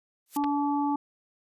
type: noise with exponential growth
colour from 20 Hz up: blue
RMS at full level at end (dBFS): -33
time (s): 0.26-0.37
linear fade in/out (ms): 2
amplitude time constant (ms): 22
type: harmonic tone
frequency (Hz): 287.5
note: D4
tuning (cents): -37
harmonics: 1 / 3 / 4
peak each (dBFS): -26 / -28 / -37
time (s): 0.36-0.96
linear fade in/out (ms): 5
type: clicks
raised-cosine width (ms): 0.3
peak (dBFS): -22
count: 2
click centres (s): 0.439 / 0.443
effects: resampled to 32000 Hz